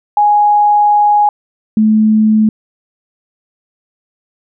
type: tone pair in turn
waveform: sine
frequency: 830.6 / 216.5 Hz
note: G#5 / A3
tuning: 0 / -28 cents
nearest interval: octave + major seventh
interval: 2328 cents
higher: first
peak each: -6 dBFS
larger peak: neither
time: 0.17-1.29 / 1.77-2.49 s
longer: first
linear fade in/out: 2 ms
effects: none